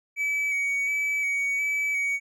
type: tone with vibrato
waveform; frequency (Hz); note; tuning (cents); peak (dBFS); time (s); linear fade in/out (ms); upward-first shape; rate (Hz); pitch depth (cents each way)
triangle; 2273; C#7; +43; -22; 0.16-2.2; 50; square; 1.4; 17
effects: none